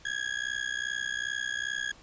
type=tone with amplitude modulation; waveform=35% pulse; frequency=1658 Hz; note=G#6; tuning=3 cents flat; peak=-25 dBFS; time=0.05-1.92 s; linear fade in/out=5 ms; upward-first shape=sine; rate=62.5 Hz; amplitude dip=95%; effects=pink hiss -55 dBFS RMS until 2.02 s + resampled to 16000 Hz